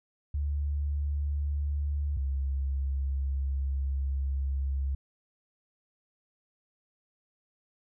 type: tone pair in turn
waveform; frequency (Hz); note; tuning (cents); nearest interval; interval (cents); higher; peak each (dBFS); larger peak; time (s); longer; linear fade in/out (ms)
sine; 72.3 / 68.05; D2 / C#2; -27 / -31; minor second; 104; first; -27; neither; 0.34-2.17 / 2.17-4.95; second; 5
effects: none